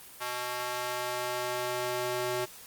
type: tone with high-pass filter sweep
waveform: square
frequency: 123.7 Hz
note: B2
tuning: 3 cents sharp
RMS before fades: -33 dBFS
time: 0.2-2.46 s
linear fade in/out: 20 ms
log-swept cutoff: 920 to 400 Hz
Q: 1.1
effects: white hiss -49 dBFS RMS until 2.66 s + Opus 32 kbps